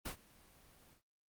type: noise with ADSR envelope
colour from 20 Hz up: pink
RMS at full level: -40 dBFS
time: 0.05-1.02 s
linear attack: 13 ms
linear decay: 96 ms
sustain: -24 dB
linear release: 100 ms
effects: noise-tail reverb RT60 0.2 s tail -23 dB re dry + Opus 24 kbps